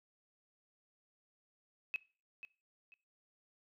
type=tone with echo; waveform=sine; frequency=2574 Hz; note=E7; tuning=42 cents flat; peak=-33 dBFS; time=1.94-1.96 s; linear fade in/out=0 ms; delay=490 ms; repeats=2; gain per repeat=-12 dB; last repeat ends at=2.94 s; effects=noise-tail reverb RT60 0.4 s tail -22 dB re dry